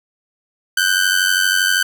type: ring-modulated tone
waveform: sawtooth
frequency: 1529 Hz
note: G6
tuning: 44 cents flat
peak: -7 dBFS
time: 0.77-1.83 s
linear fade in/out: 5 ms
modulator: 46.3 Hz
effects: none